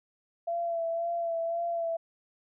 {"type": "tone with vibrato", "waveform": "sine", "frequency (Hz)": 674, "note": "E5", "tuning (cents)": 38, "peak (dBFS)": -28, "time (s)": [0.47, 1.97], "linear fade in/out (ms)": 10, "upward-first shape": "sine", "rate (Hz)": 1.9, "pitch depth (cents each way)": 28, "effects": []}